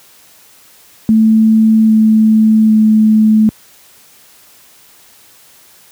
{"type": "tone with pitch steps", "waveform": "sine", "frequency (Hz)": [220.3, 218.5, 216.8], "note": ["A3", "A3", "A3"], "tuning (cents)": [2, -12, -25], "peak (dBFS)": -5, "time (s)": [1.09, 3.49], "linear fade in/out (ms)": 0, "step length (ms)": 800, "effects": ["white hiss -44 dBFS RMS until 5.91 s", "high-pass 60 Hz 12 dB/octave"]}